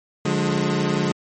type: chord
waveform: 25% pulse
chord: D diminished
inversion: none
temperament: equal with one note detuned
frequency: 146.83 / 178.7 / 207.7 Hz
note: D3 / F3 / Ab3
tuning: 0 / +40 / 0 cents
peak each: -20 dBFS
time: 0.25-1.12 s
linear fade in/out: 5 ms
effects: MP3 32 kbps